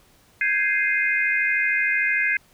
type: chord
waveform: sine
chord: Ab major seventh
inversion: third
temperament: equal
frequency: 1568 / 1661.2 / 2093 / 2489 Hz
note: G6 / Ab6 / C7 / Eb7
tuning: 0 / 0 / 0 / 0 cents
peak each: -28 / -24 / -22 / -26 dBFS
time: 0.41-2.37 s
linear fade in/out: 2 ms
effects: pink hiss -57 dBFS RMS until 2.53 s